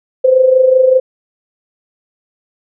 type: tone with amplitude modulation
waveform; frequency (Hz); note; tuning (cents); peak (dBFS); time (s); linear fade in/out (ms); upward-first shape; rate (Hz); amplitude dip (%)
sine; 517; C5; -21; -3; 0.24-1; 10; sine; 25.2; 60
effects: none